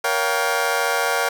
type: chord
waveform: 20% pulse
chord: G half-diminished seventh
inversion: first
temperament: just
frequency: 470.4 / 564.5 / 705.6 / 784 Hz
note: Bb4 / Db5 / F5 / G5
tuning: +16 / +31 / +18 / 0 cents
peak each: -20 dBFS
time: 0.04-1.29 s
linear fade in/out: 5 ms
effects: 7-bit